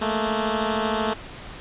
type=beating tone pair; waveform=10% pulse; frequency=216.3 / 229.3 Hz; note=A3 / A#3; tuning=-29 / -28 cents; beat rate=13 Hz; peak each=-15 / -19 dBFS; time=0.01-1.14 s; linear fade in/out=10 ms; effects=pink hiss -39 dBFS RMS until 1.6 s + resampled to 8000 Hz